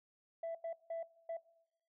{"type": "tone bursts at uneven times", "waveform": "sine", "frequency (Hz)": 663, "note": "E5", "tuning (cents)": 10, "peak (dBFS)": -36, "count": 4, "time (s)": [[0.43, 0.55], [0.64, 0.73], [0.9, 1.03], [1.29, 1.37]], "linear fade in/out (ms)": 5, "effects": ["noise-tail reverb RT60 0.8 s tail -21 dB re dry", "tanh soft clip ceiling -36 dBFS"]}